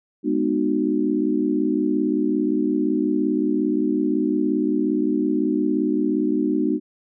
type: chord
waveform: sine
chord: G# minor seventh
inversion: none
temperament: equal with one note detuned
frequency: 207.7 / 246.9 / 304.5 / 370 Hz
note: G#3 / B3 / D#4 / F#4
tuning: 0 / 0 / -37 / 0 cents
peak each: -26 / -24 / -21 / -26 dBFS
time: 0.23-6.8 s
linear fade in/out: 50 ms
effects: none